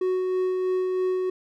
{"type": "tone with tremolo", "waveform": "triangle", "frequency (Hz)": 370, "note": "F#4", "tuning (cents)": 0, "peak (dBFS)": -19, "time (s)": [0.01, 1.3], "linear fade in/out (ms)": 5, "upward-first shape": "sine", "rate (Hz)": 3.1, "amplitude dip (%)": 25, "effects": []}